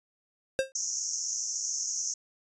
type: tone with exponential decay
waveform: square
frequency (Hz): 532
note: C5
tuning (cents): +29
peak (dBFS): -21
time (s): 0.59-0.72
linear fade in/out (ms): 0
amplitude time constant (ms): 28
type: band-pass noise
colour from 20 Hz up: white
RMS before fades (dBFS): -33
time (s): 0.75-2.14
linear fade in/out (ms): 5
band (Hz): 5600 to 6800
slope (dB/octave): 96
effects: resampled to 22050 Hz